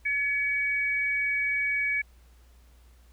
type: tone pair together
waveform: sine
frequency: 1706.6 / 2261 Hz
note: G#6 / C#7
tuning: +47 / +34 cents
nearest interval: perfect fourth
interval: 487 cents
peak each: -32 / -25 dBFS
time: 0.05-2.02 s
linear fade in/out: 10 ms
effects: added 60 Hz sine -53 dBFS peak until 3.12 s + pink hiss -64 dBFS RMS until 3.12 s